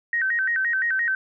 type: tone with vibrato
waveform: sine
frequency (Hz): 1701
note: G#6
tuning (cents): +41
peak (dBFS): -20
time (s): 0.13-1.15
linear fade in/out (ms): 2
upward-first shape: square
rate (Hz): 5.8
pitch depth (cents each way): 170
effects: none